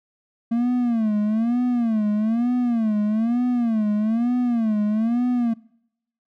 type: tone with vibrato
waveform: triangle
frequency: 227.6 Hz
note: A#3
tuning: 41 cents flat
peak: -16 dBFS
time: 0.51-5.54 s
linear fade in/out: 10 ms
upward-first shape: sine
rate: 1.1 Hz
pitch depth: 150 cents each way
effects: noise-tail reverb RT60 0.8 s tail -25 dB re dry